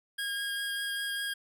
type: tone with vibrato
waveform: 25% pulse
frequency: 1628 Hz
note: G#6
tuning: 35 cents flat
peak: -28 dBFS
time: 0.18-1.34 s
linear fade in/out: 10 ms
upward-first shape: sine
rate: 5 Hz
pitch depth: 9 cents each way
effects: none